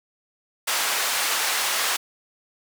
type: band-pass noise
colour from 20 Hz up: pink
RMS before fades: -24 dBFS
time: 0.67-1.97 s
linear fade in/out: 10 ms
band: 1000 to 15000 Hz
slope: 12 dB/octave
effects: none